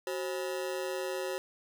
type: ring-modulated tone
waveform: 40% pulse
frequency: 453.8 Hz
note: A#4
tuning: 47 cents flat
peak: -29 dBFS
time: 0.07-1.38 s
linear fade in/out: 0 ms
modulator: 79.3 Hz
effects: none